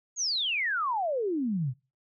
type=exponential sweep; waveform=sine; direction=down; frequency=6820 to 118.1 Hz; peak=-26 dBFS; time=0.16-1.74 s; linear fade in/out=50 ms; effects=noise-tail reverb RT60 0.3 s tail -23 dB re dry